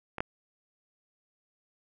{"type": "clicks", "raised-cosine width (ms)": 0.5, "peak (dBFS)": [-21, -13], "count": 2, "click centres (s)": [0.183, 0.205], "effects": []}